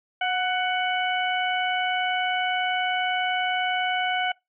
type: harmonic tone with a mistuned harmonic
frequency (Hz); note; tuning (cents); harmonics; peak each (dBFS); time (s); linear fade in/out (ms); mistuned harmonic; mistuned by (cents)
745; F#5; +12; 1 / 2 / 3 / 4; -25 / -28 / -30 / -31; 0.21-4.32; 5; 1; -31
effects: noise-tail reverb RT60 0.2 s tail -24 dB re dry